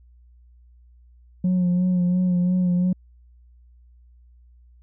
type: tone with vibrato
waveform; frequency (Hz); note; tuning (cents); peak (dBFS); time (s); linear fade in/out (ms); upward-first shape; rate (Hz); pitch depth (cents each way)
sine; 180.1; F#3; -46; -15; 1.44-2.93; 5; sine; 2.9; 32
effects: tanh soft clip ceiling -16 dBFS + added 60 Hz sine -49 dBFS peak until 4.82 s